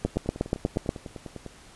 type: two click trains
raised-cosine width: 2 ms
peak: -10 / -23 dBFS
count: 8 / 15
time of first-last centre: 0.05-0.891 / 0.06-1.463 s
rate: 8.32 / 9.98 Hz
effects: pink hiss -51 dBFS RMS until 1.75 s + resampled to 24000 Hz